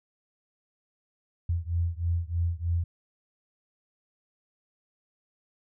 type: beating tone pair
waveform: sine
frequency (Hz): 83.9 / 87.1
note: E2 / F2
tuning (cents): +31 / -4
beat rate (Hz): 3.2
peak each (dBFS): -28 / -29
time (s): 1.49-2.84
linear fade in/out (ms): 5
effects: none